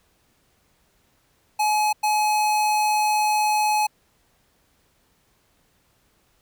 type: tone bursts at uneven times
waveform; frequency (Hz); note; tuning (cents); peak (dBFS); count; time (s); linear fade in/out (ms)
square; 848; G#5; +36; -19; 2; 1.59-1.93 / 2.03-3.87; 10
effects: pink hiss -64 dBFS RMS until 6.41 s